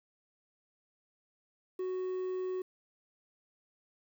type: tone with quantisation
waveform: triangle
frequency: 370 Hz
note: F#4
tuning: in tune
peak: -31 dBFS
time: 1.79-2.62 s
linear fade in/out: 5 ms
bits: 10
effects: none